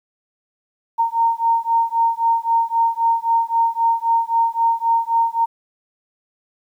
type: beating tone pair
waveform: sine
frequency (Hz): 918 / 921.8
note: A#5 / A#5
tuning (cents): -27 / -20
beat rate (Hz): 3.8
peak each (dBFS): -18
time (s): 0.98-5.46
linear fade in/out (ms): 20
effects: 9-bit